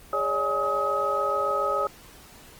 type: tone cluster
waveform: sine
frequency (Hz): 410.2 / 561 / 608 / 833 / 1268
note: G#4 / C#5 / D#5 / G#5 / D#6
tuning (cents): -21 / +21 / -40 / +5 / +32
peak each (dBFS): -32 / -28 / -34 / -34 / -25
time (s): 0.13-1.87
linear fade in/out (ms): 2
effects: pink hiss -49 dBFS RMS until 2.59 s + Opus 24 kbps